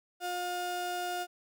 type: tone pair together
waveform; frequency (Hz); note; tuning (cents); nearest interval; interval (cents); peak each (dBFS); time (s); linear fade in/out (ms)
35% pulse; 356.5 / 713; F4 / F5; +36 / +36; octave; 1200; -38 / -33; 0.2-1.27; 50
effects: none